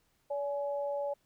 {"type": "tone pair together", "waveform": "sine", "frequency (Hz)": [571.1, 841], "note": ["D5", "G#5"], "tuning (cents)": [-49, 22], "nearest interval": "perfect fifth", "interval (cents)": 671, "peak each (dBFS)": [-32, -40], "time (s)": [0.3, 1.14], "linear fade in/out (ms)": 10, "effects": ["pink hiss -73 dBFS RMS until 1.25 s"]}